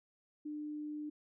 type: tone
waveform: sine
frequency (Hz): 299.7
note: D4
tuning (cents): +35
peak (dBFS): -39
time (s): 0.45-1.1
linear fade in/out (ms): 10
effects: none